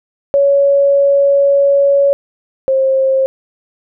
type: tone pair in turn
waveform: sine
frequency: 560 / 532.5 Hz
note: C#5 / C5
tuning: +18 / +30 cents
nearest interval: minor second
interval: 88 cents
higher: first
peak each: -7 / -9 dBFS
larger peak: first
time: 0.34-2.13 / 2.68-3.26 s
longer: first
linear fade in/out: 0 ms
effects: none